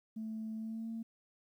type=tone with pitch glide; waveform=sine; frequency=220.1 to 226.5 Hz; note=A3 to A#3; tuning=+1 to -50 cents; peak=-37 dBFS; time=0.16-1.03 s; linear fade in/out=10 ms; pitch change=+49 cents; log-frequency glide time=0.56-0.9 s; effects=tanh soft clip ceiling -34 dBFS + 12-bit